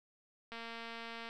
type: click train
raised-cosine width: 0.3 ms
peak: -30 dBFS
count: 178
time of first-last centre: 0.52-1.29 s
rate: 230 Hz
effects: none